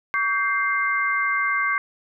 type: tone cluster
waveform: sine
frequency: 1137 / 1571 / 2097 Hz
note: C#6 / G6 / C7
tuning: +44 / +3 / +3 cents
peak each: -24 dBFS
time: 0.14-1.78 s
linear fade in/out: 0 ms
effects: none